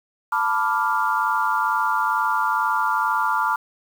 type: chord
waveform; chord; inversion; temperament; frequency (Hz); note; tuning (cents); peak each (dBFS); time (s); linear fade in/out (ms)
sine; B half-diminished seventh; third; equal with one note detuned; 885.6 / 987.8 / 1174.7 / 1396.9; A5 / B5 / D6 / F6; +11 / 0 / 0 / 0; -24; 0.32-3.56; 5
effects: 7-bit